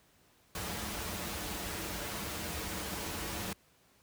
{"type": "noise with comb filter", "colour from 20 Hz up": "pink", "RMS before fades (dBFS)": -38, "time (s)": [0.55, 3.53], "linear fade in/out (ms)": 2, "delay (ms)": 7.7, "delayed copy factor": -0.6, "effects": ["pink hiss -66 dBFS RMS until 4.02 s", "high-pass 60 Hz 12 dB/octave"]}